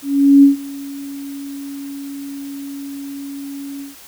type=tone with ADSR envelope; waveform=sine; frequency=279.3 Hz; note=C#4; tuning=13 cents sharp; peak=-3 dBFS; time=0.02-3.96 s; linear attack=410 ms; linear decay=130 ms; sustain=-23 dB; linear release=150 ms; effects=white hiss -41 dBFS RMS until 4.07 s